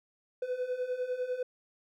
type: beating tone pair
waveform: triangle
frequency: 495.3 / 505.3 Hz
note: B4 / B4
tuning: +5 / +40 cents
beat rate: 10 Hz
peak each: -35 / -31 dBFS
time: 0.42-1.43 s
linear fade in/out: 5 ms
effects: none